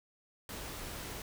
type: noise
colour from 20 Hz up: pink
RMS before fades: -43 dBFS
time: 0.49-1.22 s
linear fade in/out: 2 ms
effects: none